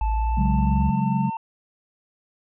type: linear sweep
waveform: sine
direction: up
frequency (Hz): 51.91 to 70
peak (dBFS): -20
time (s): 0.01-0.9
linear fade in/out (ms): 5
type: tone with pitch glide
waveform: triangle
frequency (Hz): 875 to 903.2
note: A5 to A5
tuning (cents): -10 to +45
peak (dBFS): -25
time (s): 0.01-1.37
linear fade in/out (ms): 2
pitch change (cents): +55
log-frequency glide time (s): 0.12-1.26
type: chord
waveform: sine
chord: C# suspended fourth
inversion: none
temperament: equal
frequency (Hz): 138.59 / 185 / 207.7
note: C#3 / F#3 / G#3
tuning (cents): 0 / 0 / 0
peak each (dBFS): -24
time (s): 0.37-1.3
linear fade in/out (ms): 10
effects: tanh soft clip ceiling -6 dBFS + resampled to 8000 Hz